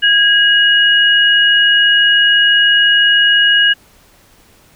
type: tone pair together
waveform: sine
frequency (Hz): 1644 / 2890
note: G#6 / F#7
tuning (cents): -18 / -41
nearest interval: minor seventh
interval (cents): 977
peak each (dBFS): -10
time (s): 0.02-3.74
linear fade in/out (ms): 20
effects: pink hiss -48 dBFS RMS until 4.75 s